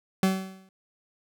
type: tone with exponential decay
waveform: 40% pulse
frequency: 190 Hz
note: F#3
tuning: 46 cents sharp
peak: -17 dBFS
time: 0.23-0.69 s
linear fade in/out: 2 ms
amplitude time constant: 100 ms
effects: none